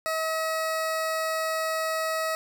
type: tone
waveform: 20% pulse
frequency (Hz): 640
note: D#5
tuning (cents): +49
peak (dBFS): -21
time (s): 0.06-2.35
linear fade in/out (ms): 0
effects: none